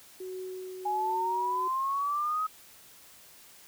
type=tone with tremolo; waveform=sine; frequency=371.6 Hz; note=F#4; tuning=7 cents sharp; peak=-35 dBFS; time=0.2-1.68 s; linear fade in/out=5 ms; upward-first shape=triangle; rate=1.3 Hz; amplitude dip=35%
type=exponential sweep; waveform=sine; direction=up; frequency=825 to 1278 Hz; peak=-27 dBFS; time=0.85-2.47 s; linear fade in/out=10 ms
effects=white hiss -54 dBFS RMS until 3.67 s